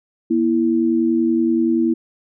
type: tone pair together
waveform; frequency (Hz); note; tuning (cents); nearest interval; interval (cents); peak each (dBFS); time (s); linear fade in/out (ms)
sine; 239.1 / 329.6; A#3 / E4; +44 / 0; tritone; 556; -18 / -16; 0.3-1.94; 10
effects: none